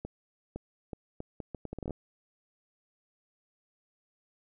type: accelerating click train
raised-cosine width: 2 ms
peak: -24 dBFS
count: 14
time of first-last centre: 0.05-1.907 s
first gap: 510 ms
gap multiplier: 0.73
effects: none